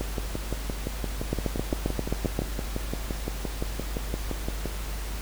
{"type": "two click trains", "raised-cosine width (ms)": 2, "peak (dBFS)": [-12, -16], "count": [9, 28], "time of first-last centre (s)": [[1.33, 2.391], [0.01, 4.657]], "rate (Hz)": [7.54, 5.81], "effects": ["added 50 Hz sine -31 dBFS peak until 5.21 s", "pink hiss -39 dBFS RMS until 5.21 s"]}